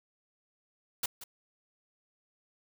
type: noise with echo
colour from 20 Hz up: white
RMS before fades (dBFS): -31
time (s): 1.03-1.06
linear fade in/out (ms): 5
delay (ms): 180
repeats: 1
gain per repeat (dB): -14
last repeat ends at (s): 1.24
effects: none